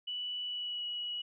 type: tone with pitch glide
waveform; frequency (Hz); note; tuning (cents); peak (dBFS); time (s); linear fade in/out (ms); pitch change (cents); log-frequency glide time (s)
sine; 2960 to 2923; F#7 to F#7; 0 to -22; -35; 0.07-1.22; 10; -22; 0.44-0.87
effects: none